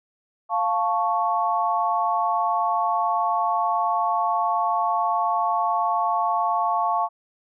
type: chord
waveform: sine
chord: F augmented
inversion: none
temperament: equal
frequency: 698.5 / 880 / 1108.7 Hz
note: F5 / A5 / C#6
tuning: 0 / 0 / 0 cents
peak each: -24 dBFS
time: 0.49-7.09 s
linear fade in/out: 50 ms
effects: none